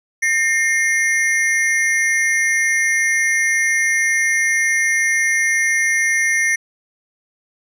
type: ring-modulated tone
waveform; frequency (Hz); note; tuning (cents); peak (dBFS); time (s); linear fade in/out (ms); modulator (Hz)
square; 1975.5; B6; 0; -12; 0.22-6.56; 10; 150
effects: resampled to 22050 Hz